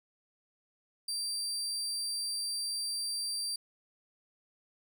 30% pulse tone, 4699 Hz, D8, in tune, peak -30 dBFS, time 1.08-3.56 s, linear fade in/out 5 ms, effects none

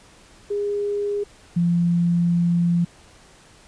sine tone pair in turn, 408.8 / 172.25 Hz, G#4 / F3, -27 / -24 cents, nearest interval octave + minor third, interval 1497 cents, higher first, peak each -21 / -16 dBFS, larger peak second, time 0.5-1.24 / 1.56-2.85 s, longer second, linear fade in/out 10 ms, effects pink hiss -50 dBFS RMS until 3.67 s + resampled to 22050 Hz

